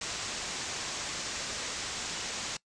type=low-pass noise; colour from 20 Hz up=white; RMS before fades=-37 dBFS; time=0.01-2.57 s; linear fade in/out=5 ms; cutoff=7700 Hz; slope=48 dB/octave; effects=noise-tail reverb RT60 0.1 s tail -22 dB re dry + resampled to 22050 Hz